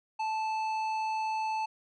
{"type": "tone with tanh clipping", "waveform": "sine", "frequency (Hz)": 876, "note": "A5", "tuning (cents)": -8, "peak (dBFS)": -31, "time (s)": [0.19, 1.66], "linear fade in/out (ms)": 10, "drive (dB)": 11, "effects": []}